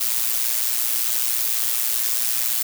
blue noise with amplitude modulation, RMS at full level -19 dBFS, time 0-2.63 s, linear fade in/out 10 ms, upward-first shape sine, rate 118 Hz, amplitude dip 65%, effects none

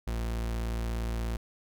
40% pulse tone, 57 Hz, A#1, 38 cents flat, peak -29 dBFS, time 0.07-1.37 s, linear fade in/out 5 ms, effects none

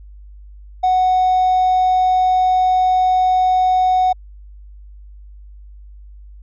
triangle tone with hard clipping, 740 Hz, F#5, in tune, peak -12 dBFS, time 0.83-4.13 s, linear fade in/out 10 ms, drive 4 dB, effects added 50 Hz sine -36 dBFS peak until 6.42 s + resampled to 16000 Hz

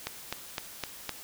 click train, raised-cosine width 0.2 ms, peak -14 dBFS, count 5, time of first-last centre 0.07-1.093 s, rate 3.91 Hz, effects white hiss -46 dBFS RMS until 1.23 s

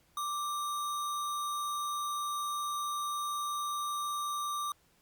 sine tone with sample-and-hold, 1174.7 Hz, D6, in tune, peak -32 dBFS, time 0.17-4.72 s, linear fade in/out 2 ms, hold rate 4900 Hz, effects pink hiss -68 dBFS RMS until 5.01 s + Opus 48 kbps

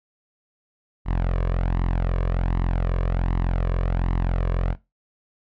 sawtooth tone with flanger, 43.65 Hz, F1, in tune, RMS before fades -22 dBFS, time 1.05-4.76 s, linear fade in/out 50 ms, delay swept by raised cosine 1 to 1.8 ms, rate 1.3 Hz, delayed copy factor +0.55, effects noise-tail reverb RT60 0.2 s tail -17 dB re dry + low-pass 2000 Hz 12 dB/octave

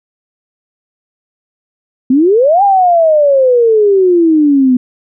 sine exponential two-way sweep, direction up then down, 246.9 to 817 to 246.9 Hz, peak -5 dBFS, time 2.1-4.77 s, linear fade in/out 5 ms, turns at 2.63 s, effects none

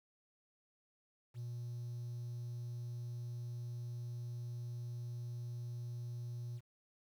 triangle tone, 120 Hz, B2, 49 cents flat, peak -38 dBFS, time 1.34-6.61 s, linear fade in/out 50 ms, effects tanh soft clip ceiling -36 dBFS + 11-bit

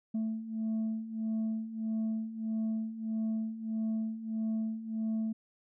sine beating tone pair, 220 / 221.6 Hz, A3 / A3, 0 / +13 cents, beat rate 1.6 Hz, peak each -35 / -31 dBFS, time 0.14-5.33 s, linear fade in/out 10 ms, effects tanh soft clip ceiling -28 dBFS

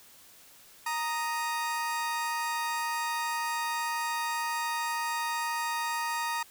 30% pulse tone pair together, 932.9 / 1244.5 Hz, A#5 / D#6, +1 / 0 cents, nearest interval perfect fourth, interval 499 cents, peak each -28 / -33 dBFS, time 0.86-6.43 s, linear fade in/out 5 ms, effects white hiss -55 dBFS RMS until 6.5 s

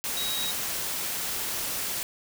sine tone in noise, 3816 Hz, A#7, 40 cents sharp, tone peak -30 dBFS, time 0.17-0.51 s, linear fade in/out 0 ms, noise white, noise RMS -31 dBFS, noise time 0.04-2.03 s, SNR -2 dB, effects none

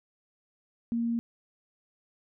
sine tone, 233.1 Hz, A#3, in tune, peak -26 dBFS, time 0.92-1.19 s, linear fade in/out 0 ms, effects none

